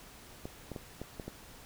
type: clicks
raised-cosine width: 2 ms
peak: -26 dBFS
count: 6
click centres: 0.455 / 0.717 / 0.762 / 1.016 / 1.198 / 1.28 s
effects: pink hiss -53 dBFS RMS until 1.65 s